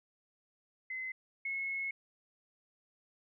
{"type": "tone pair in turn", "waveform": "sine", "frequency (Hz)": [2048, 2181], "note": ["C7", "C#7"], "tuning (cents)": [-38, -29], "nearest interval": "minor second", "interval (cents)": 109, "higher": "second", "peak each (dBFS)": [-37, -34], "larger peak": "second", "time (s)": [[0.9, 1.12], [1.45, 1.91]], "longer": "second", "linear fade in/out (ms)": 5, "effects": []}